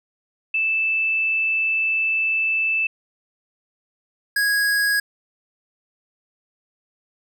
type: tone pair in turn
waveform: sine / square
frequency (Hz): 2637 / 1654.5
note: E7 / G#6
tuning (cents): 0 / -7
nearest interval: minor sixth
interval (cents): 807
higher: first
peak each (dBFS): -18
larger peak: neither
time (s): 0.54-2.87 / 4.36-5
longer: first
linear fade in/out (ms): 5
effects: none